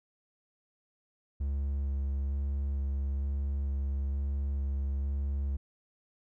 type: tone with vibrato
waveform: triangle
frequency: 69.3 Hz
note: C#2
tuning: in tune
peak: -27 dBFS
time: 1.4-5.57 s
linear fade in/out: 10 ms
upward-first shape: square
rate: 1.1 Hz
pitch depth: 11 cents each way
effects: none